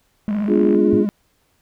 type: tone with vibrato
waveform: triangle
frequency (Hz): 207.7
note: G#3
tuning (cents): 0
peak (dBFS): -16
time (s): 0.28-1.09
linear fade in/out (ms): 0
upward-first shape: triangle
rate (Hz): 16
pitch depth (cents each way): 80
type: click train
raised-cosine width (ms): 0.5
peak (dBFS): -21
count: 25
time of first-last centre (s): 0.29-0.747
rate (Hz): 52.5
type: chord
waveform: sine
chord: B diminished seventh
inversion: none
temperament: equal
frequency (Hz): 246.9 / 293.7 / 349.2 / 415.3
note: B3 / D4 / F4 / Ab4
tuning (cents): 0 / 0 / 0 / 0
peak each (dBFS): -23 / -19 / -17 / -18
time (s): 0.47-1.06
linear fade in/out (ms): 50
type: tone with exponential decay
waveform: sine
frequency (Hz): 110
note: A2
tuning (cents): 0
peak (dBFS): -18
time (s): 0.93-1.06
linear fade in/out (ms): 0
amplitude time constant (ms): 28
effects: pink hiss -63 dBFS RMS until 1.61 s